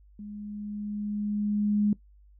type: tone with level ramp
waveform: sine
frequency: 207.7 Hz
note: G#3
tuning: in tune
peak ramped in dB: -38 to -20 dBFS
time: 0.19-1.93 s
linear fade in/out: 2 ms
effects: noise-tail reverb RT60 0.1 s tail -19 dB re dry + added 50 Hz sine -53 dBFS peak until 2.39 s